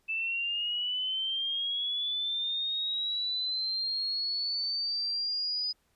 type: linear sweep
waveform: sine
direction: up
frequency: 2631 to 4978 Hz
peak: -29 dBFS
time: 0.08-5.73 s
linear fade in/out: 20 ms
effects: pink hiss -72 dBFS RMS until 5.95 s + resampled to 32000 Hz